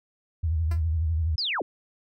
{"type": "tone with vibrato", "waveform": "sine", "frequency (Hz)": 80.5, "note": "E2", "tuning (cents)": -41, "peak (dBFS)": -22, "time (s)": [0.43, 1.36], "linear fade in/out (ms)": 10, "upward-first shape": "sine", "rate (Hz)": 12, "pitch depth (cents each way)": 100}
{"type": "tone with exponential decay", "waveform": "10% pulse", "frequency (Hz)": 340.6, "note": "F4", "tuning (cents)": -43, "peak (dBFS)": -28, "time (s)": [0.71, 0.83], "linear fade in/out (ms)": 5, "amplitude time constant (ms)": 24}
{"type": "linear sweep", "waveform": "sine", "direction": "down", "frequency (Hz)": [5290, 230], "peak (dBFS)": -25, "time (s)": [1.38, 1.62], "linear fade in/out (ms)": 2}
{"effects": []}